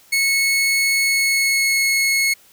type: tone with pitch glide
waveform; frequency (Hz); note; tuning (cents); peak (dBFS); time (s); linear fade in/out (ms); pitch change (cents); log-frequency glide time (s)
sawtooth; 2196 to 2182; C#7 to C#7; -17 to -28; -12; 0.12-2.34; 10; -11; 1.01-1.82
effects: white hiss -51 dBFS RMS until 2.52 s